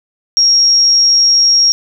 sine tone, 5588 Hz, F8, in tune, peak -6 dBFS, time 0.37-1.72 s, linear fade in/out 0 ms, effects none

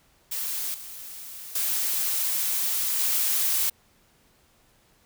blue noise with level steps, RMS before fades -30 / -40 / -26 / -24 dBFS, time 0.31-3.7 s, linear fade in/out 10 ms, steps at 0.74 / 1.55 / 2.99 s, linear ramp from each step 5 ms, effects pink hiss -62 dBFS RMS until 5.05 s

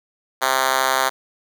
5% pulse tone with high-pass filter, 131.9 Hz, C3, 14 cents sharp, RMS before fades -19 dBFS, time 0.41-1.1 s, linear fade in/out 20 ms, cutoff 720 Hz, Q 0.88, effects none

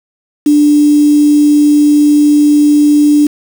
sine tone with quantisation, 295.1 Hz, D4, 8 cents sharp, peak -4 dBFS, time 0.46-3.27 s, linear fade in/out 5 ms, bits 4, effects none

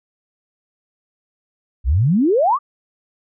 sine exponential sweep, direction up, 55 to 1240 Hz, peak -12 dBFS, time 1.84-2.59 s, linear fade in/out 50 ms, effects none

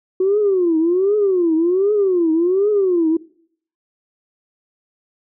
sine tone with vibrato, 366.4 Hz, F#4, 17 cents flat, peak -12 dBFS, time 0.2-3.17 s, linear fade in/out 5 ms, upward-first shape triangle, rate 1.3 Hz, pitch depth 270 cents each way, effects noise-tail reverb RT60 0.6 s tail -20 dB re dry + tanh soft clip ceiling -8 dBFS

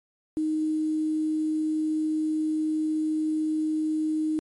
sine tone with quantisation, 311.1 Hz, D#4, in tune, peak -23 dBFS, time 0.37-4.39 s, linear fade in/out 0 ms, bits 8, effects MP3 48 kbps

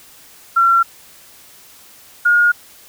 sine tone pair in turn, 1363 / 1429.4 Hz, F6 / F6, -43 / +40 cents, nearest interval minor second, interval 83 cents, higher second, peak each -9 dBFS, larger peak neither, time 0.56-0.83 / 2.25-2.52 s, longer neither, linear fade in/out 10 ms, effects white hiss -44 dBFS RMS until 2.88 s

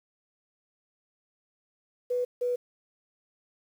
sine tone pair in turn, 493.9 / 491.2 Hz, B4 / B4, 0 / -9 cents, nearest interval unison, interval 9 cents, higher first, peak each -25 dBFS, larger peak neither, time 2.1-2.25 / 2.41-2.56 s, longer neither, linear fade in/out 10 ms, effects 9-bit

